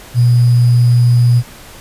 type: tone with sample-and-hold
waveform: sine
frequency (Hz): 121.1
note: B2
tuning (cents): -34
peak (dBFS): -6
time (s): 0.14-1.43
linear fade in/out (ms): 50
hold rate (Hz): 4900
effects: pink hiss -36 dBFS RMS until 1.8 s + resampled to 32000 Hz